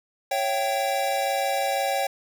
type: tone cluster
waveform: square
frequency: 552 / 676 / 778 Hz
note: C#5 / E5 / G5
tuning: -7 / +43 / -13 cents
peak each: -28 / -32 / -26 dBFS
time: 0.31-2.07 s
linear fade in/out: 5 ms
effects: none